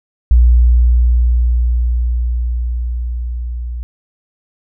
sine tone with level ramp, 59.9 Hz, A#1, 48 cents sharp, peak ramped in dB -4 to -20 dBFS, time 0.31-3.83 s, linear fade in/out 0 ms, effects none

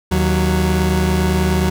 30% pulse tone pair together, 77.67 / 185 Hz, D#2 / F#3, -2 / 0 cents, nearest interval octave + minor third, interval 1502 cents, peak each -14 dBFS, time 0.11-1.7 s, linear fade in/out 10 ms, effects none

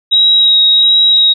sine tone with vibrato, 3817 Hz, A#7, 40 cents sharp, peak -5 dBFS, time 0.11-1.34 s, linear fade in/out 20 ms, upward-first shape sine, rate 1.4 Hz, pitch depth 13 cents each way, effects none

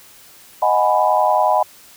sine chord, G# minor seventh, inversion second, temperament equal with one note detuned, 622.3 / 740 / 830.6 / 992.3 Hz, D#5 / F#5 / G#5 / B5, 0 / 0 / 0 / +8 cents, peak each -18 dBFS, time 0.62-1.63 s, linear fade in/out 5 ms, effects white hiss -45 dBFS RMS until 1.96 s

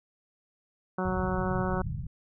harmonic tone, 185.2 Hz, F#3, 2 cents sharp, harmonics 1 / 2 / 3 / 4 / 5 / 6 / 7 / 8, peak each -31 / -34 / -36 / -37 / -38 / -39 / -39 / -40 dBFS, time 0.98-1.82 s, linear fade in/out 5 ms
white low-pass noise, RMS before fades -34 dBFS, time 1.05-2.07 s, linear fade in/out 5 ms, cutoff 170 Hz, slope 48 dB/octave
effects none

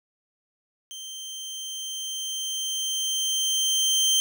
25% pulse tone with level ramp, 3136 Hz, G7, in tune, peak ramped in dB -33 to -15 dBFS, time 0.91-4.2 s, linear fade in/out 0 ms, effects none

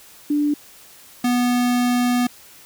sine / square tone pair in turn, 293.7 / 245.2 Hz, D4 / B3, 0 / -12 cents, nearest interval minor third, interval 312 cents, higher first, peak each -16 / -17 dBFS, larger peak first, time 0.3-0.54 / 1.24-2.27 s, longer second, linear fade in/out 5 ms, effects white hiss -46 dBFS RMS until 2.65 s

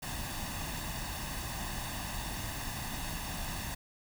pink noise with comb filter, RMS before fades -38 dBFS, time 0.02-3.75 s, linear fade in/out 10 ms, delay 1.1 ms, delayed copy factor +0.65, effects none

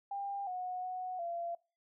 sine tone with pitch steps, 798 / 731 / 737 / 685 Hz, G5 / F#5 / F#5 / F5, +31 / -21 / -7 / -34 cents, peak -36 dBFS, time 0.11-1.55 s, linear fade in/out 5 ms, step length 360 ms, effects noise-tail reverb RT60 0.3 s tail -21 dB re dry

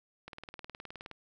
click train, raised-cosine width 0.3 ms, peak -28 dBFS, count 17, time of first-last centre 0.28-1.113 s, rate 19.2 Hz, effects none

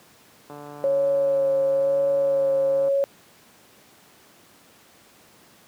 click train, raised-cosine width 1 ms, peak -26 dBFS, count 349, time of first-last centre 0.5-2.884 s, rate 146 Hz
sine tone with vibrato, 550 Hz, C#5, 14 cents flat, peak -18 dBFS, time 0.84-3.04 s, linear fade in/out 0 ms, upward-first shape sine, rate 1 Hz, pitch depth 18 cents each way
effects pink hiss -53 dBFS RMS until 5.67 s + high-pass 150 Hz 12 dB/octave

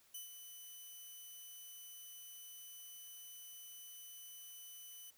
5% pulse tone with ADSR envelope, 3000 Hz, F#7, 23 cents sharp, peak -36 dBFS, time 0.14-5.11 s, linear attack 8 ms, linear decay 130 ms, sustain -7 dB, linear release 15 ms, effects white hiss -69 dBFS RMS until 5.17 s

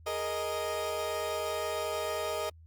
30% pulse chord, Ab suspended second, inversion none, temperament equal with one note detuned, 417 / 466.2 / 622.3 Hz, Ab4 / Bb4 / Eb5, +7 / 0 / 0 cents, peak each -36 / -35 / -31 dBFS, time 0.06-2.5 s, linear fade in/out 10 ms, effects added 81 Hz sine -51 dBFS peak until 2.66 s + Opus 48 kbps

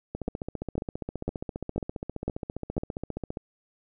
two click trains, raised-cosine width 2 ms, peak -19 / -15 dBFS, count 49 / 6, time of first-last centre 0.15-3.371 / 0.28-2.78 s, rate 14.9 / 2 Hz, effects none

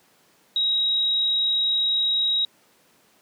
sine tone, 3816 Hz, A#7, 40 cents sharp, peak -19 dBFS, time 0.56-2.45 s, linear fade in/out 2 ms, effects pink hiss -59 dBFS RMS until 3.21 s + high-pass 200 Hz 12 dB/octave

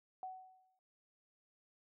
sine tone with exponential decay, 749 Hz, F#5, 21 cents sharp, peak -40 dBFS, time 0.23-0.79 s, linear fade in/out 1 ms, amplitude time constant 120 ms, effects none

